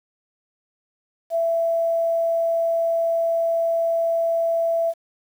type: tone with quantisation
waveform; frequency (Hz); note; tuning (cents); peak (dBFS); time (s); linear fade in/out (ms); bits
sine; 666; E5; +18; -18; 1.3-4.94; 50; 8
effects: none